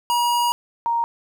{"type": "tone pair in turn", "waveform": ["square", "sine"], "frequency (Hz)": [957, 933.5], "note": ["A#5", "A#5"], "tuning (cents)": [45, 2], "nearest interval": "unison", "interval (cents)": 43, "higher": "first", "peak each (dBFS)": -18, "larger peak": "neither", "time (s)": [[0.1, 0.52], [0.86, 1.04]], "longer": "first", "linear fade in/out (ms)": 0, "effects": ["10-bit"]}